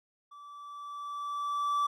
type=tone with level ramp; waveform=triangle; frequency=1159 Hz; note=D6; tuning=23 cents flat; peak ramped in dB=-46 to -23 dBFS; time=0.31-1.87 s; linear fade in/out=10 ms; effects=none